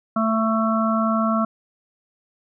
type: harmonic tone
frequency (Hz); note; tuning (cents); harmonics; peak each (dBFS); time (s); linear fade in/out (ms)
222.1; A3; +16; 1 / 3 / 5 / 6; -20 / -25 / -25 / -25; 0.16-1.45; 5
effects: none